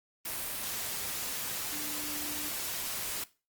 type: tone in noise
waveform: sine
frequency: 297.2 Hz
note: D4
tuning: 21 cents sharp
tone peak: -43 dBFS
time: 1.72-2.49 s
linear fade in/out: 5 ms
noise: white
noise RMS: -36 dBFS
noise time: 0.25-3.24 s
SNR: -10 dB
effects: noise-tail reverb RT60 0.3 s tail -18 dB re dry + Opus 32 kbps